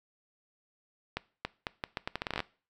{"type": "accelerating click train", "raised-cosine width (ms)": 0.3, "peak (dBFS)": -16, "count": 15, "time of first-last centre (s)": [1.17, 2.403], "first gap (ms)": 280, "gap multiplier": 0.78, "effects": ["noise-tail reverb RT60 0.4 s tail -21 dB re dry"]}